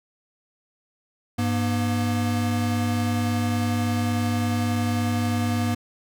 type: tone pair together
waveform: square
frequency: 100.8 / 238.9 Hz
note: G2 / A#3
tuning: +49 / +43 cents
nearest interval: octave + minor third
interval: 1494 cents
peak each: -25 dBFS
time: 1.38-5.75 s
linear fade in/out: 10 ms
effects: none